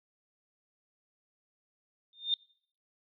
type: tone with exponential growth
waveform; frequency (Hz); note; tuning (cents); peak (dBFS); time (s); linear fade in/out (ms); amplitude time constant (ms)
sine; 3628; A#7; -48; -22; 2.13-2.34; 1; 44
effects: noise-tail reverb RT60 0.6 s tail -25 dB re dry